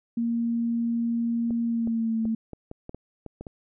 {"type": "tone with pitch glide", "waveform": "sine", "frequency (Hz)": [233.1, 223.7], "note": ["A#3", "A3"], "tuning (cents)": [0, 29], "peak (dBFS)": -23, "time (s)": [0.17, 2.35], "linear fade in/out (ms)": 5, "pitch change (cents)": -71, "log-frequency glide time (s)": [1.65, 2.2]}
{"type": "clicks", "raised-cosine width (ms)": 2, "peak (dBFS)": -24, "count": 10, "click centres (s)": [1.507, 1.874, 2.254, 2.533, 2.714, 2.894, 2.946, 3.263, 3.41, 3.468]}
{"effects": []}